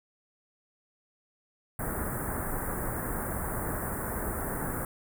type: band-stop noise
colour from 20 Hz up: pink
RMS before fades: -33 dBFS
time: 1.79-4.85 s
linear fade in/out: 2 ms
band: 1800 to 8900 Hz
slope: 48 dB/octave
effects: none